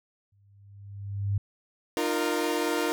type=tone with exponential growth; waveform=sine; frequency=100.1 Hz; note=G2; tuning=37 cents sharp; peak=-22 dBFS; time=0.32-1.38 s; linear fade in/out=5 ms; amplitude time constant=230 ms
type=chord; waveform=sawtooth; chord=Eb suspended second; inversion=none; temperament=equal with one note detuned; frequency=304.9 / 349.2 / 466.2 Hz; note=Eb4 / F4 / Bb4; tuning=-35 / 0 / 0 cents; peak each=-26 dBFS; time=1.97-2.92 s; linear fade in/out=0 ms
effects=none